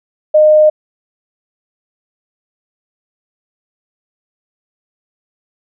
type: tone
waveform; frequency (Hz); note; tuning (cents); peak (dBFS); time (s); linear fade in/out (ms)
sine; 613; D#5; -26; -4; 0.34-0.7; 10
effects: none